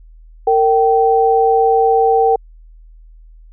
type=tone pair together; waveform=sine; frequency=457.4 / 774 Hz; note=A#4 / G5; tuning=-33 / -22 cents; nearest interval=major sixth; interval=911 cents; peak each=-12 dBFS; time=0.47-2.36 s; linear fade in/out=5 ms; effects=added 40 Hz sine -38 dBFS peak until 3.52 s